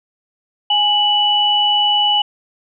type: tone pair together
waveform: sine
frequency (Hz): 830.6 / 2960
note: G#5 / F#7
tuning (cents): 0 / 0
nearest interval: octave + minor seventh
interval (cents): 2200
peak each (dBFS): -17 / -13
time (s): 0.7-2.22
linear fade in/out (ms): 5
effects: none